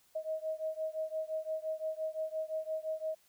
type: beating tone pair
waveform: sine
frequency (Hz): 629 / 634.8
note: D#5 / D#5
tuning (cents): +19 / +35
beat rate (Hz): 5.8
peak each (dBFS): -37 / -38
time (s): 0.15-3.15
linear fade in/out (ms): 10
effects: white hiss -68 dBFS RMS until 3.28 s